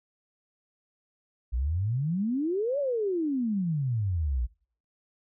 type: exponential two-way sweep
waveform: sine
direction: up then down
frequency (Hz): 55.9 to 587.3 to 55.9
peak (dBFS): -25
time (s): 1.52-4.47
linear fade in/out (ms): 20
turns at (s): 2.79
effects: noise-tail reverb RT60 0.5 s tail -24 dB re dry